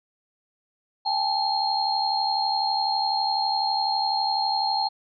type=tone cluster; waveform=sine; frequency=796 / 868 / 4232 Hz; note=G5 / A5 / C8; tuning=+26 / -24 / +19 cents; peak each=-26 dBFS; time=1.05-4.89 s; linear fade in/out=20 ms; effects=none